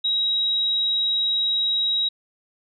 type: tone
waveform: sine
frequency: 3830 Hz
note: A#7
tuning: 46 cents sharp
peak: -19 dBFS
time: 0.04-2.09 s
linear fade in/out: 10 ms
effects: none